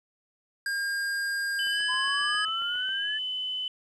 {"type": "tone with pitch glide", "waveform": "square", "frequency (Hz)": [1612, 1666.9], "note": ["G6", "G#6"], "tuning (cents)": [48, 6], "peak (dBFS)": -28, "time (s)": [0.66, 2.45], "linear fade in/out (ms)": 2, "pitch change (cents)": 58, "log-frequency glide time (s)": [1.68, 1.83]}
{"type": "tone", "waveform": "sine", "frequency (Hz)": 3018, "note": "F#7", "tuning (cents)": 34, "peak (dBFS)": -29, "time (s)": [1.59, 3.68], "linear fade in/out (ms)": 2}
{"type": "click train", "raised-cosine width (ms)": 0.5, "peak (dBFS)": -34, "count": 10, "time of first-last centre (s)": [1.67, 2.891], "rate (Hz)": 7.37}
{"type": "exponential sweep", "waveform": "sine", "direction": "up", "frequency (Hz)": [1005, 1754], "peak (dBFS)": -31, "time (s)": [1.88, 3.19], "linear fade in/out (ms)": 20}
{"effects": ["resampled to 24000 Hz", "10-bit"]}